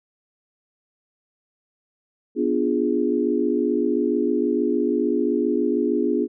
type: chord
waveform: sine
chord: B diminished seventh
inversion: none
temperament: equal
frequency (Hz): 246.9 / 293.7 / 349.2 / 415.3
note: B3 / D4 / F4 / Ab4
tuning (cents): 0 / 0 / 0 / 0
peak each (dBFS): -24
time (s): 2.35-6.28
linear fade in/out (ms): 50
effects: none